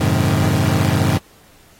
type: chord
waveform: 30% pulse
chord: F# diminished seventh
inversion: none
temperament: equal with one note detuned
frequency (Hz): 92.5 / 107.24 / 130.81 / 155.56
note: F#2 / A2 / C3 / Eb3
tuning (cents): 0 / -44 / 0 / 0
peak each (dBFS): -17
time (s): 0-1.18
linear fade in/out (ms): 10
effects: pink hiss -50 dBFS RMS until 1.79 s + AAC 48 kbps